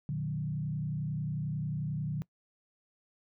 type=tone with frequency modulation; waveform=sine; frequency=150.1 Hz; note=D3; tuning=38 cents sharp; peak=-31 dBFS; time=0.09-2.22 s; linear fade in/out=0 ms; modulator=31.2 Hz; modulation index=0.92; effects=noise-tail reverb RT60 0.1 s tail -22 dB re dry